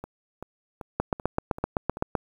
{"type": "two click trains", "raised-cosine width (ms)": 1, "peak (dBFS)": [-22, -9], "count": [6, 10], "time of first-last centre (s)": [[0.04, 1.971], [1, 2.152]], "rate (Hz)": [2.59, 7.81], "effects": ["8-bit"]}